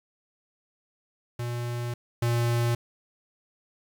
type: tone pair in turn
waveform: square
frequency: 120 / 118.55 Hz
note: B2 / A#2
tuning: -49 / +30 cents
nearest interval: unison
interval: 21 cents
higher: first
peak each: -30 / -23 dBFS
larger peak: second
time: 1.39-1.94 / 2.22-2.75 s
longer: first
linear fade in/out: 5 ms
effects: 9-bit